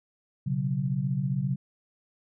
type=chord; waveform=sine; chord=B suspended second; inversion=none; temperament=equal with one note detuned; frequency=123.47 / 138.59 / 186.07 Hz; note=B2 / C#3 / F#3; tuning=0 / 0 / +10 cents; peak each=-33 / -27 / -31 dBFS; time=0.46-1.56 s; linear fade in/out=10 ms; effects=none